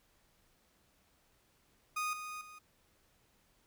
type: tone with level steps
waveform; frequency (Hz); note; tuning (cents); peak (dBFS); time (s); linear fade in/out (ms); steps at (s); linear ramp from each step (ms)
30% pulse; 1239; D#6; -8; -31 / -39 / -48; 1.96-2.59; 10; 2.13 / 2.41; 2
effects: pink hiss -71 dBFS RMS until 3.66 s